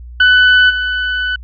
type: tone with level steps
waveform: 35% pulse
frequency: 1497 Hz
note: F#6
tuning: 20 cents sharp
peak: -4 / -13 dBFS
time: 0.2-1.36 s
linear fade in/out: 5 ms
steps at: 0.69 s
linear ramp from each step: 20 ms
effects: added 60 Hz sine -29 dBFS peak until 1.43 s + resampled to 11025 Hz